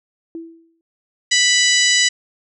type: tone with exponential decay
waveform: sine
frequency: 330.1 Hz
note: E4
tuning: 2 cents sharp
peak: -25 dBFS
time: 0.35-0.81 s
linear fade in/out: 1 ms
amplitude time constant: 98 ms
type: harmonic tone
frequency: 987.8 Hz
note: B5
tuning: in tune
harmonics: 2 / 3 / 4 / 5 / 6 / 7 / 8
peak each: -17 / -19 / -20 / -21 / -22 / -22 / -23 dBFS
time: 1.31-2.09 s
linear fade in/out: 10 ms
effects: none